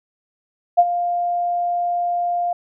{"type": "tone with ADSR envelope", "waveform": "sine", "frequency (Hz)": 701, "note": "F5", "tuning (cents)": 6, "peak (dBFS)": -6, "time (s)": [0.77, 2.53], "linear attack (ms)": 21, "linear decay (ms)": 46, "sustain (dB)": -12, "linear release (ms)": 4, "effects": []}